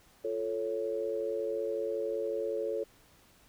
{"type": "chord", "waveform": "sine", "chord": "F augmented", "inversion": "none", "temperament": "equal", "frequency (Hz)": [349.2, 440, 554.4], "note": ["F4", "A4", "C#5"], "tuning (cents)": [0, 0, 0], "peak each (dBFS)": [-39, -33, -35], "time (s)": [0.24, 2.84], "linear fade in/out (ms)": 10, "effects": ["pink hiss -62 dBFS RMS until 3.48 s"]}